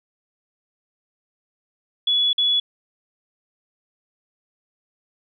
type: tone with dropouts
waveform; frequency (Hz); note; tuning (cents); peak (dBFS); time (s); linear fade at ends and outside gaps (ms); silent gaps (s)
sine; 3400; G#7; +40; -16; 2.07-2.6; 5; 2.331-2.38
effects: none